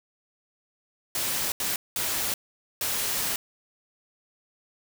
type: noise bursts at uneven times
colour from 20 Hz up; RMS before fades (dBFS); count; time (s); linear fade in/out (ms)
white; -28; 4; 1.15-1.52 / 1.6-1.76 / 1.96-2.34 / 2.81-3.36; 2
effects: none